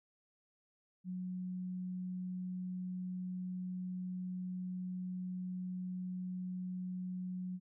sine tone, 182.8 Hz, F#3, 21 cents flat, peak -38 dBFS, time 1.04-7.6 s, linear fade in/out 50 ms, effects none

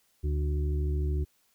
harmonic tone, 73.42 Hz, D2, in tune, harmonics 1 / 2 / 4 / 5, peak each -26 / -36 / -43 / -39 dBFS, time 0.23-1.25 s, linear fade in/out 20 ms, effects white hiss -69 dBFS RMS until 1.54 s

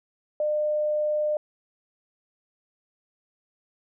sine tone, 603 Hz, D5, 46 cents sharp, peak -22 dBFS, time 0.4-1.37 s, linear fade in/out 2 ms, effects none

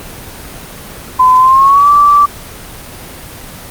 sine tone with pitch glide, 1018 to 1162.6 Hz, C6 to D6, -48 to -18 cents, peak -3 dBFS, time 1.19-2.26 s, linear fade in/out 10 ms, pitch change +230 cents, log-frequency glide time 1.38-1.89 s, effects pink hiss -29 dBFS RMS until 3.7 s + Opus 24 kbps

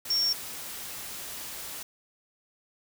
sine tone in noise, 5500 Hz, F8, 27 cents flat, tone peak -23 dBFS, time 0.1-0.33 s, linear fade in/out 5 ms, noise white, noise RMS -39 dBFS, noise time 0.05-1.83 s, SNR +13 dB, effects none

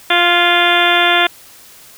harmonic tone with a mistuned harmonic, 349.2 Hz, F4, in tune, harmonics 1 / 2 / 3 / 4 / 5 / 6 / 7 / 8 / 9 / 10, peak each -20 / -16 / -21 / -17 / -18 / -19 / -20 / -22 / -22 / -17 dBFS, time 0.1-1.27 s, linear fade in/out 5 ms, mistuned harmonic 5, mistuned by -17 cents, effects white hiss -41 dBFS RMS until 1.97 s

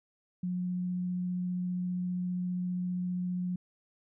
sine tone with vibrato, 180.1 Hz, F#3, 46 cents flat, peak -30 dBFS, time 0.43-3.56 s, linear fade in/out 5 ms, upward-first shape triangle, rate 15 Hz, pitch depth 8 cents each way, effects none

